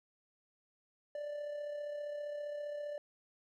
triangle tone with amplitude modulation, 587.3 Hz, D5, in tune, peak -35 dBFS, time 1.15-2.98 s, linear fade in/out 2 ms, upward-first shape sine, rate 35.1 Hz, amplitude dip 40%, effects none

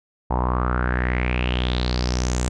sawtooth tone with low-pass filter sweep, 61.74 Hz, B1, in tune, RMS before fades -22 dBFS, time 0.3-2.49 s, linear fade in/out 10 ms, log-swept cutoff 880 to 7800 Hz, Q 5.9, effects none

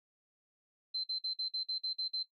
sine tone bursts, 4094 Hz, C8, 38 cents flat, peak -33 dBFS, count 9, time 0.94-2.232 s, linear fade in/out 10 ms, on 100 ms, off 49 ms, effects noise-tail reverb RT60 0.1 s tail -18 dB re dry

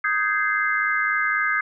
sine chord, Ab major seventh, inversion second, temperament just, 1245.9 / 1557.4 / 1661.2 / 2077 Hz, Eb6 / G6 / Ab6 / C7, +2 / -12 / 0 / -13 cents, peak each -25 dBFS, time 0.04-1.61 s, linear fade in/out 5 ms, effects none

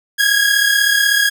sawtooth tone pair together, 1630.8 / 1667 Hz, G#6 / G#6, -32 / +6 cents, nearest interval unison, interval 38 cents, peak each -11 dBFS, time 0.18-1.3 s, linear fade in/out 20 ms, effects none

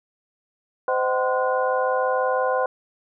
sine tone cluster, 515 / 621 / 760 / 1033 / 1453 Hz, C5 / D#5 / F#5 / C6 / F#6, -28 / -3 / +46 / -22 / -32 cents, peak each -22 / -29 / -26 / -26 / -30 dBFS, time 0.88-2.66 s, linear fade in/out 2 ms, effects none

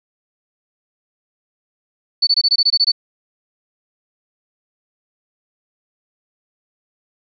sine tone bursts, 4477 Hz, C#8, 16 cents sharp, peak -10 dBFS, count 10, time 2.22-2.919 s, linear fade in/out 10 ms, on 51 ms, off 21 ms, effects none

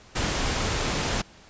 pink noise, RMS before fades -26 dBFS, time 0.15-1.22 s, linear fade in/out 10 ms, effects pink hiss -51 dBFS RMS until 1.49 s + resampled to 16000 Hz

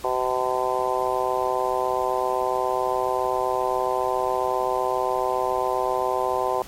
harmonic tone, 127.4 Hz, C3, 46 cents flat, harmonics 3 / 4 / 5 / 6 / 7 / 8, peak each -28 / -28 / -28 / -28 / -28 / -28 dBFS, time 0.04-6.62 s, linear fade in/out 2 ms, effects pink hiss -43 dBFS RMS until 6.67 s + MP3 64 kbps

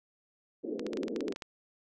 white band-pass noise, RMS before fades -36 dBFS, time 0.63-1.34 s, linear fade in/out 20 ms, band 220 to 470 Hz, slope 48 dB/octave
clicks, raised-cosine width 0.2 ms, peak -23 dBFS, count 12, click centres 0.795 / 0.866 / 0.933 / 0.972 / 1.033 / 1.082 / 1.162 / 1.207 / 1.282 / 1.324 / 1.361 / 1.422 s
effects none

